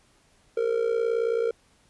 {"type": "tone with amplitude modulation", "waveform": "triangle", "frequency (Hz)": 461.1, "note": "A#4", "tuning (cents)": -19, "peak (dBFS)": -17, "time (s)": [0.57, 1.51], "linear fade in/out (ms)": 5, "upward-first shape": "sine", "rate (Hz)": 58.9, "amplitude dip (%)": 75, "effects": ["pink hiss -62 dBFS RMS until 1.89 s", "resampled to 24000 Hz"]}